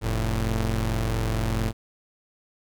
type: tone pair together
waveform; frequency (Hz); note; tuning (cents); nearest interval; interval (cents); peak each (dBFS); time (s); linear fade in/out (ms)
sawtooth; 44.51 / 111.7; F1 / A2; +34 / +27; octave + major third; 1593; -22; 0.01-1.73; 50
effects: none